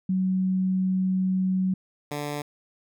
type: tone pair in turn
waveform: sine / 10% pulse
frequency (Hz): 187.1 / 146.52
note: F#3 / D3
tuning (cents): +20 / -4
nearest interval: major third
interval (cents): 424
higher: first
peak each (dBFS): -21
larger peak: neither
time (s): 0.09-1.74 / 2.11-2.42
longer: first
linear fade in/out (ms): 5
effects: none